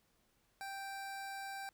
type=tone; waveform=25% pulse; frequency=784 Hz; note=G5; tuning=in tune; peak=-39 dBFS; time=0.61-1.69 s; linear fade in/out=0 ms; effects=pink hiss -75 dBFS RMS until 1.73 s